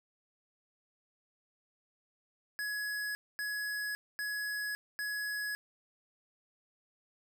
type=tone bursts; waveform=square; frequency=1682 Hz; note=G#6; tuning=22 cents sharp; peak=-35 dBFS; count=4; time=2.59-5.55 s; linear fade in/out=0 ms; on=560 ms; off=240 ms; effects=none